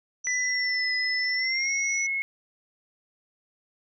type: linear two-way sweep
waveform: sine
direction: down then up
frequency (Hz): 5940 to 5080 to 5940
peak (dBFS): -29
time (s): 0.24-2.07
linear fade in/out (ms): 10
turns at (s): 0.95
type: tone with pitch glide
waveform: sine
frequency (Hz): 1996 to 2177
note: B6 to C#7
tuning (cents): +18 to -32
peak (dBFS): -25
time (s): 0.27-2.22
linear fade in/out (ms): 0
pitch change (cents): +150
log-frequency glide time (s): 1.36-1.71
effects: none